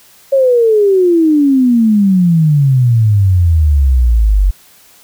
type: exponential sweep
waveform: sine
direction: down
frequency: 554.4 to 45.79 Hz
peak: -6 dBFS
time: 0.32-4.51 s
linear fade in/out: 10 ms
effects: white hiss -44 dBFS RMS until 5.03 s